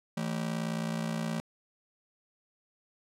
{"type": "ring-modulated tone", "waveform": "45% pulse", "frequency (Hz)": 193.6, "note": "G3", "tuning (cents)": -21, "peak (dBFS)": -28, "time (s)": [0.17, 1.4], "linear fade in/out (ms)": 0, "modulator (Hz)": 29.5, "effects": ["low-pass 11000 Hz 12 dB/octave"]}